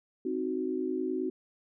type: chord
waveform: sine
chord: C diminished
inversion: none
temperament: equal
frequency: 261.6 / 311.1 / 370 Hz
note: C4 / Eb4 / Gb4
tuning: 0 / 0 / 0 cents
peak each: -34 / -35 / -32 dBFS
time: 0.25-1.3 s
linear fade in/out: 5 ms
effects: none